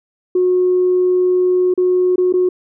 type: tone with dropouts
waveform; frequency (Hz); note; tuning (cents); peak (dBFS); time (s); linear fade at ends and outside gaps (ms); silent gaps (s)
sine; 364.1; F#4; -28; -10; 0.35-2.49; 5; 1.74-1.776 / 2.159-2.18 / 2.326-2.337
effects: tanh soft clip ceiling -6 dBFS